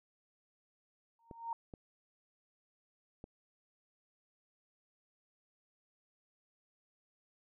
sine tone with exponential growth, 923 Hz, A#5, 17 cents flat, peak -33 dBFS, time 1.19-1.53 s, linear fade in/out 2 ms, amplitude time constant 73 ms
clicks, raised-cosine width 2 ms, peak -34 dBFS, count 3, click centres 1.312 / 1.738 / 3.241 s
effects none

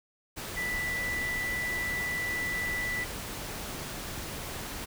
sine tone in noise, 1975.5 Hz, B6, in tune, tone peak -30 dBFS, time 0.56-3.05 s, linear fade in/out 20 ms, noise pink, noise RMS -38 dBFS, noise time 0.36-4.86 s, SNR +5 dB, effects none

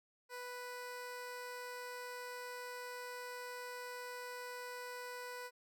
15% pulse tone, 493.9 Hz, B4, in tune, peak -38 dBFS, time 0.29-5.51 s, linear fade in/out 50 ms, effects none

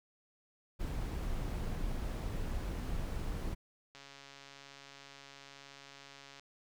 brown noise, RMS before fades -37 dBFS, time 0.79-3.55 s, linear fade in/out 20 ms
click train, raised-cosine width 0.2 ms, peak -35 dBFS, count 341, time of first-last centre 3.95-6.396 s, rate 139 Hz
effects none

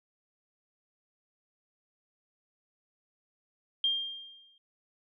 sine tone with exponential decay, 3200 Hz, G7, 35 cents sharp, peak -23 dBFS, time 3.84-4.58 s, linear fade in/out 2 ms, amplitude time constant 160 ms, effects none

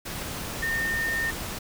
sine tone in noise, 1822 Hz, A#6, 40 cents flat, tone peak -25 dBFS, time 0.62-1.31 s, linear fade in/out 10 ms, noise pink, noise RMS -34 dBFS, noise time 0.05-1.59 s, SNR +6 dB, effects none

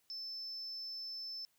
triangle tone, 5280 Hz, E8, 2 cents sharp, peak -39 dBFS, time 0.1-1.45 s, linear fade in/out 0 ms, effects tanh soft clip ceiling -38 dBFS + white hiss -75 dBFS RMS until 1.58 s

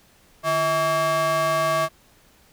square ring-modulated tone, 246.3 Hz, B3, 5 cents flat, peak -17 dBFS, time 0.43-1.89 s, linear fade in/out 50 ms, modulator 890 Hz, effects pink hiss -56 dBFS RMS until 2.52 s

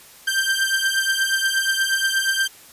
sawtooth beating tone pair, 1568 / 1576.4 Hz, G6 / G6, 0 / +9 cents, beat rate 8.4 Hz, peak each -18 dBFS, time 0.27-2.48 s, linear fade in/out 10 ms, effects white hiss -46 dBFS RMS until 2.72 s + resampled to 32000 Hz

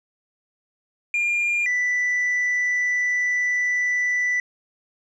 sine tone pair in turn, 2405 / 1978.2 Hz, D7 / B6, +41 / +2 cents, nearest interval minor third, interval 339 cents, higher first, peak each -17 dBFS, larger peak neither, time 1.14-1.66 / 1.66-4.4 s, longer second, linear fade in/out 2 ms, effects tanh soft clip ceiling -18 dBFS

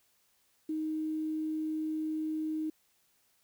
sine tone with quantisation, 312.5 Hz, D#4, 8 cents sharp, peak -31 dBFS, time 0.69-2.7 s, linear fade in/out 5 ms, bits 10, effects white hiss -71 dBFS RMS until 3.43 s

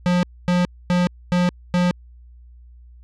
square tone bursts, 178 Hz, F3, 33 cents sharp, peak -16 dBFS, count 5, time 0.06-1.91 s, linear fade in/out 0 ms, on 170 ms, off 250 ms, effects added 60 Hz sine -42 dBFS peak until 3.03 s + low-pass 5000 Hz 12 dB/octave

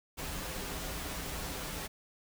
pink noise with comb filter, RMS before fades -39 dBFS, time 0.17-1.88 s, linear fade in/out 20 ms, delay 8.7 ms, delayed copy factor -0.5, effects none

